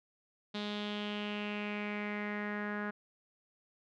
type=tone with low-pass filter sweep; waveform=sawtooth; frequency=207.7 Hz; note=G#3; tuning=in tune; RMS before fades=-38 dBFS; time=0.54-2.91 s; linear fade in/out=10 ms; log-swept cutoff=3800 to 1600 Hz; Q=4.5; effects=none